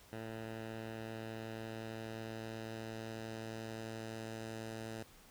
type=tone with low-pass filter sweep; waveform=10% pulse; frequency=111.8 Hz; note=A2; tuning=28 cents sharp; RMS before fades=-45 dBFS; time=0.13-5.03 s; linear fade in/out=0 ms; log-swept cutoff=2700 to 9700 Hz; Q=0.89; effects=pink hiss -61 dBFS RMS until 5.3 s